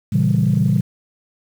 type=chord; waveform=sine; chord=A# diminished seventh; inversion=none; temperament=equal; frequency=116.54 / 138.59 / 164.81 / 196 Hz; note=A#2 / C#3 / E3 / G3; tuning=0 / 0 / 0 / 0 cents; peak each=-18 dBFS; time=0.12-0.81 s; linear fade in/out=10 ms; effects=tanh soft clip ceiling -6 dBFS + 7-bit